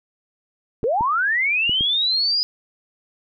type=clicks; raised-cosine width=3 ms; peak=-17 dBFS; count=4; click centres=0.832 / 1.009 / 1.695 / 1.809 s
type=linear sweep; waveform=sine; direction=up; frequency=414.4 to 4993 Hz; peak=-17 dBFS; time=0.84-2.43 s; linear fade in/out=0 ms
effects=none